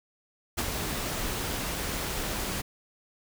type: noise with ADSR envelope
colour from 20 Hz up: pink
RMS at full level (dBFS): -26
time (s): 0.57-2.62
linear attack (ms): 22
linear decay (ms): 30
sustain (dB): -6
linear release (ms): 15
effects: none